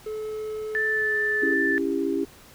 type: tone with pitch glide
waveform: triangle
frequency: 431.5 to 419.9 Hz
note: A4 to G#4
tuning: -34 to +19 cents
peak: -27 dBFS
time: 0.06-1.54 s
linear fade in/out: 5 ms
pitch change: -47 cents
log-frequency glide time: 0.95-1.18 s
type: tone with vibrato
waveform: sine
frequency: 1760 Hz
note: A6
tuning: in tune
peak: -22 dBFS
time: 0.75-1.78 s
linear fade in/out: 0 ms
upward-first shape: triangle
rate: 2.6 Hz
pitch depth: 9 cents each way
type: chord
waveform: sine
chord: C# diminished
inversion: none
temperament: just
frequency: 277.2 / 332.6 / 399.1 Hz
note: C#4 / E4 / G4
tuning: 0 / +16 / +31 cents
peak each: -27 dBFS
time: 1.42-2.25 s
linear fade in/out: 10 ms
effects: pink hiss -50 dBFS RMS until 2.54 s